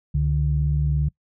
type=tone pair together; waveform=sine; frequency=69.29 / 146.83 Hz; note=C#2 / D3; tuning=0 / 0 cents; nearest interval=octave + minor second; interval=1300 cents; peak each=-21 / -20 dBFS; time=0.14-1.09 s; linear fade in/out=10 ms; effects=noise-tail reverb RT60 0.1 s tail -24 dB re dry + tanh soft clip ceiling -10 dBFS